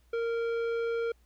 sine tone with tanh clipping, 463.1 Hz, A#4, 11 cents flat, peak -30 dBFS, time 0.13-1.12 s, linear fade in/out 5 ms, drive 12 dB, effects added 60 Hz sine -61 dBFS peak until 1.25 s + pink hiss -71 dBFS RMS until 1.25 s

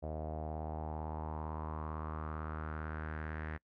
sawtooth tone with low-pass filter sweep, 77.78 Hz, D#2, in tune, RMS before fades -41 dBFS, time 0.02-3.58 s, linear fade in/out 20 ms, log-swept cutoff 630 to 1800 Hz, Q 4.5, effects noise-tail reverb RT60 0.1 s tail -25 dB re dry

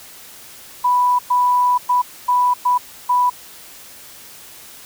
sine tone bursts at uneven times, 987.8 Hz, B5, in tune, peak -12 dBFS, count 6, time 0.84-1.19 / 1.3-1.78 / 1.89-2.02 / 2.28-2.54 / 2.65-2.78 / 3.09-3.3 s, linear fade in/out 10 ms, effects white hiss -40 dBFS RMS until 4.85 s

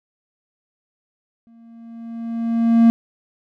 triangle tone with exponential growth, 230.3 Hz, A#3, 21 cents flat, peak -5 dBFS, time 1.47-2.9 s, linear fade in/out 0 ms, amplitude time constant 310 ms, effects none

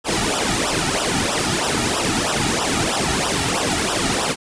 pink noise with flanger, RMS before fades -20 dBFS, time 0.04-4.36 s, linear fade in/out 50 ms, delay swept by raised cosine 0.45 to 1.95 ms, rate 3.1 Hz, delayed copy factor -0.9, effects resampled to 22050 Hz

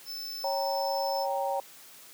square tone, 5274 Hz, E8, in tune, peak -36 dBFS, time 0.05-1.27 s, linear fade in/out 50 ms
sine chord, G diminished, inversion second, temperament equal, 554.4 / 784 / 932.3 Hz, Db5 / G5 / Bb5, 0 / 0 / 0 cents, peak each -31 / -31 / -34 dBFS, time 0.44-1.6 s, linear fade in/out 2 ms
effects white hiss -51 dBFS RMS until 2.13 s + high-pass 150 Hz 12 dB/octave

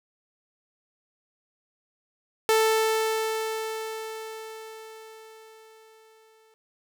sawtooth tone with exponential decay, 441.3 Hz, A4, 5 cents sharp, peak -14 dBFS, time 2.49-6.54 s, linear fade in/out 0 ms, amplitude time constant 880 ms, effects none

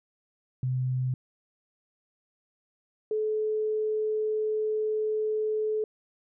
sine tone pair in turn, 128.1 / 430.9 Hz, C3 / A4, -36 / -36 cents, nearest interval octave + major sixth, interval 2100 cents, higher second, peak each -25 dBFS, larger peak neither, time 0.63-1.14 / 3.11-5.84 s, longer second, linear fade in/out 2 ms, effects none

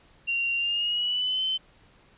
sine tone with pitch glide, 2764 to 3067 Hz, F7 to G7, -19 to -38 cents, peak -24 dBFS, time 0.27-1.58 s, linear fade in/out 20 ms, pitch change +181 cents, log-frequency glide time 0.56-1.43 s, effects pink hiss -58 dBFS RMS until 2.17 s + resampled to 8000 Hz

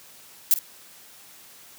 violet noise with echo, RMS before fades -17 dBFS, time 0.51-0.54 s, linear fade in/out 0 ms, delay 49 ms, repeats 1, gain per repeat -13 dB, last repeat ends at 0.589 s, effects white hiss -49 dBFS RMS until 1.78 s + high-pass 100 Hz 12 dB/octave

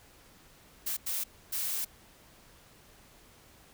blue noise bursts at uneven times, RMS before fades -33 dBFS, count 3, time 0.86-0.97 / 1.06-1.24 / 1.52-1.85 s, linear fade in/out 10 ms, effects pink hiss -58 dBFS RMS until 3.73 s

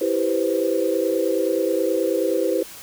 sine chord, C major seventh, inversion first, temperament equal, 329.6 / 392 / 493.9 / 523.3 Hz, E4 / G4 / B4 / C5, 0 / 0 / 0 / 0 cents, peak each -24 dBFS, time 0.01-2.63 s, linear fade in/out 5 ms, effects white hiss -40 dBFS RMS until 2.82 s

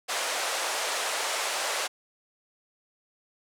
pink band-pass noise, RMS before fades -30 dBFS, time 0.08-1.88 s, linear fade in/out 20 ms, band 530 to 10000 Hz, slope 24 dB/octave, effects none

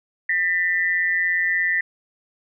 sine tone pair together, 1798.6 / 1975.5 Hz, A6 / B6, +38 / 0 cents, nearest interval major second, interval 162 cents, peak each -21 dBFS, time 0.29-1.81 s, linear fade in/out 5 ms, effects none

